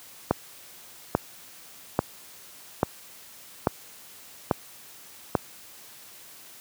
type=click train; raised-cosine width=1 ms; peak=-5 dBFS; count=7; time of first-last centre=0.31-5.352 s; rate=1.19 Hz; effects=white hiss -48 dBFS RMS until 6.6 s + high-pass 80 Hz 12 dB/octave